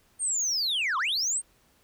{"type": "linear two-way sweep", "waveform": "sine", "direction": "down then up", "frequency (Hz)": [8870, 987.8, 8870], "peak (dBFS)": -22, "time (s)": [0.19, 1.42], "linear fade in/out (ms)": 50, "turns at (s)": 0.98, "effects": ["tanh soft clip ceiling -24 dBFS", "pink hiss -64 dBFS RMS until 1.83 s"]}